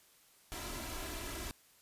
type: noise with comb filter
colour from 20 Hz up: pink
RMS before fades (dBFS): -42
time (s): 0.52-1.51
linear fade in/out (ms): 0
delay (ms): 3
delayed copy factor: +0.65
effects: white hiss -65 dBFS RMS until 1.81 s + resampled to 32000 Hz